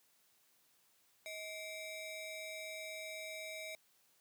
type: ring-modulated tone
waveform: 30% pulse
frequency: 1480 Hz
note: F#6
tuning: in tune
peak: -38 dBFS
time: 1.26-3.75 s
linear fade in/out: 0 ms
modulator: 844 Hz
effects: white hiss -72 dBFS RMS until 4.2 s + high-pass 100 Hz 12 dB/octave